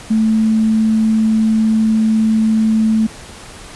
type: tone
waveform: sine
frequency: 220 Hz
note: A3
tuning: in tune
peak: -10 dBFS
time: 0.1-3.07 s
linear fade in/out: 10 ms
effects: pink hiss -35 dBFS RMS until 3.75 s + resampled to 24000 Hz